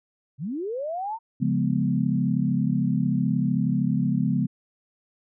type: linear sweep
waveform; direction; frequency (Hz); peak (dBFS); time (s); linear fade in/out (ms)
sine; up; 119.2 to 931; -27; 0.38-1.19; 50
type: chord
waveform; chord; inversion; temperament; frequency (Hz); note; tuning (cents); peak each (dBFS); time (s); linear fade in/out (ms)
sine; C# dominant seventh; none; equal; 138.59 / 174.61 / 207.7 / 246.9; C#3 / E#3 / G#3 / B3; 0 / 0 / 0 / 0; -26; 1.4-4.47; 20
effects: none